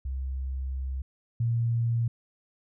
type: tone pair in turn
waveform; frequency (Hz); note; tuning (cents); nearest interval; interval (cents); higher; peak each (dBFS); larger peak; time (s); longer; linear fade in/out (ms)
sine; 65.9 / 116.71; C2 / A#2; +13 / +3; minor seventh; 990; second; -29 / -23; second; 0.05-1.02 / 1.4-2.08; first; 5
effects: none